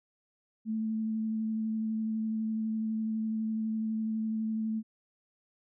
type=tone with vibrato; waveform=sine; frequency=220 Hz; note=A3; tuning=in tune; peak=-29 dBFS; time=0.65-4.83 s; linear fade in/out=50 ms; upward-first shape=square; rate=12 Hz; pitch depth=10 cents each way; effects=none